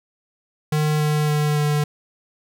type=tone with pitch steps; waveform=square; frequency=152.1 / 150.87 / 149.66 / 148.45 Hz; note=D#3 / D3 / D3 / D3; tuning=-39 / +47 / +33 / +19 cents; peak=-18 dBFS; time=0.72-1.84 s; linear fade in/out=5 ms; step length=280 ms; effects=none